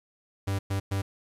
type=tone bursts at uneven times; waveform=45% pulse; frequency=98 Hz; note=G2; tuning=in tune; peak=-26 dBFS; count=3; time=0.47-0.59 / 0.7-0.8 / 0.91-1.02 s; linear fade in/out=10 ms; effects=resampled to 32000 Hz + 9-bit